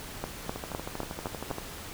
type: two click trains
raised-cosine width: 1 ms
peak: -17 / -21 dBFS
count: 6 / 14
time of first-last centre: 0.24-1.512 / 0.56-1.584 s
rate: 3.93 / 12.7 Hz
effects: pink hiss -42 dBFS RMS until 1.93 s